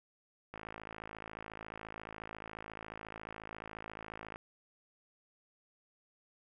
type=click train; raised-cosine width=0.5 ms; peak=-29 dBFS; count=208; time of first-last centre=0.54-4.359 s; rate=54.2 Hz; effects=none